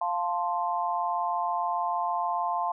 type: chord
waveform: sine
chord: F major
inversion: none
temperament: equal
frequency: 698.5 / 880 / 1046.5 Hz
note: F5 / A5 / C6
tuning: 0 / 0 / 0 cents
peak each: -30 dBFS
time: 0.01-2.72 s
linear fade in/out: 5 ms
effects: none